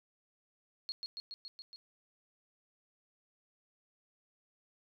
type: tone with echo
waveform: sine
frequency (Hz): 4304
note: C8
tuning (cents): +48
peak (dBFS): -36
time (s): 0.89-0.92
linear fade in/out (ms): 0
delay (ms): 140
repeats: 6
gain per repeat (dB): -2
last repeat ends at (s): 1.76
effects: none